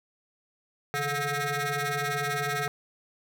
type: ring-modulated tone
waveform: 15% pulse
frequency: 290.8 Hz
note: D4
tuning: 17 cents flat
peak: -18 dBFS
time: 0.94-2.68 s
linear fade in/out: 0 ms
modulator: 1010 Hz
effects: 9-bit